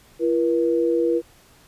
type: tone pair together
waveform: sine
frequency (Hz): 339.3 / 479.9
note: F4 / B4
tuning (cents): -50 / -50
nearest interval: tritone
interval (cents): 600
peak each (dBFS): -20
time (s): 0.19-1.22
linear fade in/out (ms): 50
effects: pink hiss -53 dBFS RMS until 1.67 s + resampled to 32000 Hz